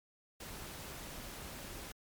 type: noise with amplitude modulation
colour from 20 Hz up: pink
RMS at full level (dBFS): -45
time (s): 0.4-1.92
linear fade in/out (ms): 5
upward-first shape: sine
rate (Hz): 284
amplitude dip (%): 35
effects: MP3 96 kbps